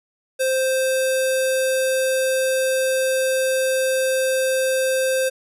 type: tone with low-pass filter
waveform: square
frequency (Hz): 523.3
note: C5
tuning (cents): 0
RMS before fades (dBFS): -20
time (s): 0.39-5.3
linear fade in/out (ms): 20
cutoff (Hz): 11000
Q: 2.9
effects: none